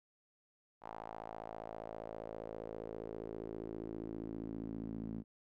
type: tone with band-pass filter sweep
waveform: sawtooth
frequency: 55 Hz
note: A1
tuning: in tune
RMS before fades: -45 dBFS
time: 0.81-5.24 s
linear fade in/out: 50 ms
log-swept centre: 870 to 230 Hz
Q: 3.1
effects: none